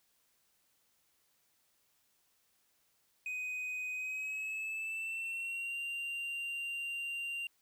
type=tone with pitch glide; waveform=triangle; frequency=2502 to 2776 Hz; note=D#7 to F7; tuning=+9 to -11 cents; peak=-35 dBFS; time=3.26-7.47 s; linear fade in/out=2 ms; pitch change=+180 cents; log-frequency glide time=3.93-5.78 s; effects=white hiss -74 dBFS RMS until 7.61 s